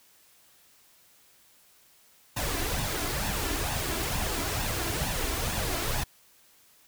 pink noise with flanger, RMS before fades -30 dBFS, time 2.36-6.04 s, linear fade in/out 10 ms, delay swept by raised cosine 1.1 to 3 ms, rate 2.2 Hz, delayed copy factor +0.55, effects white hiss -60 dBFS RMS until 6.87 s

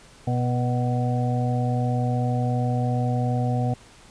harmonic tone with a mistuned harmonic, 122.6 Hz, B2, 12 cents flat, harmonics 1 / 2 / 4 / 5 / 6, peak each -22 / -28 / -33 / -35 / -30 dBFS, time 0.27-3.74 s, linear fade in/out 5 ms, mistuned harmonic 6, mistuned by +27 cents, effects pink hiss -50 dBFS RMS until 4.1 s + resampled to 22050 Hz

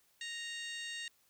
harmonic tone with a mistuned harmonic, 932.3 Hz, A#5, in tune, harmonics 2 / 3 / 4 / 5 / 6 / 7 / 8 / 9, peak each -44 / -46 / -46 / -53 / -56 / -55 / -55 / -54 dBFS, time 0.21-1.08 s, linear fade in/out 2 ms, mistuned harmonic 5, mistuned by -69 cents, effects white hiss -71 dBFS RMS until 1.29 s

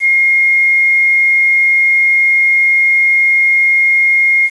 sine tone with quantisation, 2139 Hz, C7, 38 cents sharp, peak -7 dBFS, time 0-4.5 s, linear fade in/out 50 ms, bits 6, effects resampled to 24000 Hz

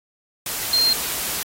sine tone in noise, 4186 Hz, C8, in tune, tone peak -15 dBFS, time 0.73-0.93 s, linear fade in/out 2 ms, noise white, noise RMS -26 dBFS, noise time 0.46-1.43 s, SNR +8 dB, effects AAC 48 kbps

